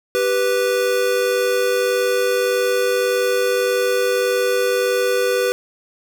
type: tone pair together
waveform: square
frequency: 391.3 / 493 Hz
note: G4 / B4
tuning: -3 / -3 cents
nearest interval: major third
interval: 400 cents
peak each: -22 / -18 dBFS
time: 0.15-5.52 s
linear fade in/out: 0 ms
effects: none